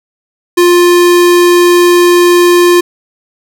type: tone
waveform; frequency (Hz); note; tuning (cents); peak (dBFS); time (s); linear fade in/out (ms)
square; 351.2; F4; +10; -4; 0.57-2.81; 10
effects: none